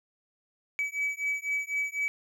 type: beating tone pair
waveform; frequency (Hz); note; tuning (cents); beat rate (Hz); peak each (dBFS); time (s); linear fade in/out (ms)
triangle; 2284 / 2288; D7 / D7; -49 / -46; 4; -30; 0.79-2.08; 0
effects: none